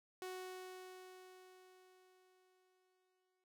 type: tone with exponential decay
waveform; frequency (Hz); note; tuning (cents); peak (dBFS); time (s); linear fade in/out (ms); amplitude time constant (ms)
sawtooth; 370; F#4; 0; -40; 0.22-3.44; 1; 700
effects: none